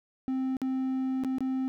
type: tone with dropouts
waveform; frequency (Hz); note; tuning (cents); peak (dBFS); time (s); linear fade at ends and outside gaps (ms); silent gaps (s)
triangle; 261.9; C4; +2; -25; 0.28-1.68; 0; 0.568-0.617 / 1.237-1.247 / 1.384-1.406
effects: none